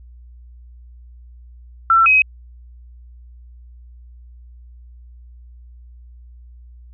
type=tone pair in turn; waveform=sine; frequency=1343 / 2535 Hz; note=E6 / D#7; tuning=+32 / +32 cents; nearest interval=major seventh; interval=1100 cents; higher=second; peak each=-9 dBFS; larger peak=neither; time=1.9-2.06 / 2.06-2.22 s; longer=neither; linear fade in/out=2 ms; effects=added 60 Hz sine -39 dBFS peak until 6.93 s